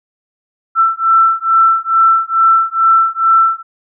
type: beating tone pair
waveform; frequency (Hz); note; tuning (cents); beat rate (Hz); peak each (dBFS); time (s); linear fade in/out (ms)
sine; 1335 / 1337.3; E6 / E6; +22 / +24; 2.3; -11; 0.75-3.63; 50
effects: none